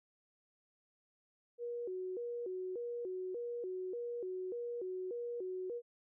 sine tone with vibrato, 420.4 Hz, G#4, 21 cents sharp, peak -38 dBFS, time 1.58-5.82 s, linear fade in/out 50 ms, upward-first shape square, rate 1.7 Hz, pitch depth 220 cents each way, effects none

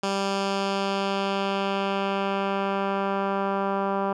10% pulse tone with low-pass filter sweep, 196.5 Hz, G3, 4 cents sharp, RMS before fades -26 dBFS, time 0.03-4.13 s, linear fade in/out 5 ms, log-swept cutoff 6200 to 1200 Hz, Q 1.2, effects none

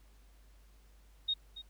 sine tone with echo, 3729 Hz, A#7, in tune, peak -29 dBFS, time 1.28-1.34 s, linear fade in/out 10 ms, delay 280 ms, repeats 1, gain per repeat -14 dB, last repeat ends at 1.62 s, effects added 50 Hz sine -58 dBFS peak until 1.69 s + pink hiss -69 dBFS RMS until 1.69 s

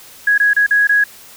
sine tone with dropouts, 1663 Hz, G#6, 2 cents sharp, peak -9 dBFS, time 0.27-1.04 s, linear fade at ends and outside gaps 5 ms, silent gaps 0.379-0.399 / 0.534-0.564 / 0.665-0.708 / 0.872-0.892 s, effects white hiss -40 dBFS RMS until 1.36 s

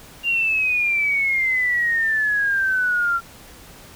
sine exponential sweep, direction down, 2800 to 1363 Hz, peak -17 dBFS, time 0.23-3.21 s, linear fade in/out 50 ms, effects pink hiss -44 dBFS RMS until 3.95 s

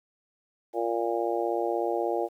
harmonic tone, 116.4 Hz, A#2, 2 cents flat, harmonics 3 / 4 / 5 / 6 / 7, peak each -30 / -31 / -32 / -33 / -33 dBFS, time 0.73-2.29 s, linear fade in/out 50 ms, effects 10-bit

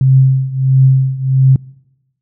sine tone with tremolo, 132.5 Hz, C3, 22 cents sharp, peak -3 dBFS, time 0.01-1.56 s, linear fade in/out 2 ms, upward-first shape triangle, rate 1.5 Hz, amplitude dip 85%, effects noise-tail reverb RT60 1.0 s tail -25 dB re dry

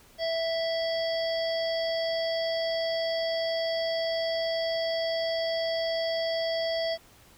harmonic tone, 659.3 Hz, E5, in tune, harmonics 1 / 3 / 5 / 7 / 8, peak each -27 / -38 / -38 / -37 / -41 dBFS, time 0.18-6.98 s, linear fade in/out 50 ms, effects pink hiss -56 dBFS RMS until 7.37 s

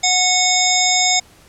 harmonic tone, 733 Hz, F#5, 16 cents flat, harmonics 1 / 3 / 5 / 7 / 9 / 10, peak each -20 / -20 / -20 / -20 / -20 / -20 dBFS, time 0.03-1.2 s, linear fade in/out 10 ms, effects pink hiss -48 dBFS RMS until 1.48 s + low-pass 12000 Hz 12 dB/octave

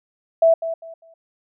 sine tone with echo, 658 Hz, E5, 3 cents flat, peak -10 dBFS, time 0.42-0.54 s, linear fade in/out 5 ms, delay 200 ms, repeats 3, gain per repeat -12 dB, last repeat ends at 1.14 s, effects none

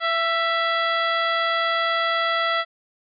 harmonic tone with a mistuned harmonic, 668 Hz, E5, 23 cents sharp, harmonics 1 / 2 / 3 / 4 / 5 / 6 / 7, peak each -26 / -23 / -25 / -37 / -29 / -37 / -39 dBFS, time 0-2.65 s, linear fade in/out 50 ms, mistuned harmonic 3, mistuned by -31 cents, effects none

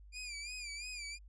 20% pulse tone with vibrato, 2397 Hz, D7, 35 cents sharp, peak -37 dBFS, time 0.12-1.19 s, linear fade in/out 50 ms, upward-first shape sine, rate 2.9 Hz, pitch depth 85 cents each way, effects added 50 Hz sine -53 dBFS peak until 1.28 s + resampled to 22050 Hz

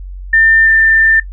sine tone with pitch glide, 1800 to 1788.6 Hz, A6 to A6, +39 to +28 cents, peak -6 dBFS, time 0.33-1.2 s, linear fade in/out 5 ms, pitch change -11 cents, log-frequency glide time 0.63-0.68 s, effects noise-tail reverb RT60 0.1 s tail -18 dB re dry + added 46 Hz sine -24 dBFS peak until 1.32 s

